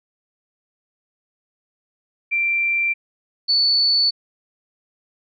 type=tone pair in turn; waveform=sine; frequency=2357 / 4466 Hz; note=D7 / C#8; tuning=+6 / +12 cents; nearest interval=major seventh; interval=1106 cents; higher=second; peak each=-17 / -14 dBFS; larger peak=second; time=2.31-2.94 / 3.48-4.11 s; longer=neither; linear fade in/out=20 ms; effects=none